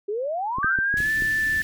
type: exponential sweep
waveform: sine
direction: up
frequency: 392.5 to 1556 Hz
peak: -24 dBFS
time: 0.08-0.77 s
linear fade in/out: 10 ms
type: clicks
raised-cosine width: 3 ms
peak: -20 dBFS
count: 6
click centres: 0.585 / 0.645 / 0.788 / 0.941 / 1.004 / 1.222 s
type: tone with pitch glide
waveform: sine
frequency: 1568 to 1760 Hz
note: G6 to A6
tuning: 0 to 0 cents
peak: -20 dBFS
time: 0.63-1.62 s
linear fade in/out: 2 ms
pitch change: +200 cents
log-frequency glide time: 0.81-1.11 s
type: band-stop noise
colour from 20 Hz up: pink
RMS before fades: -37 dBFS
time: 0.97-1.63 s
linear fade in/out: 0 ms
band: 360 to 1700 Hz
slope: 96 dB/octave
effects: none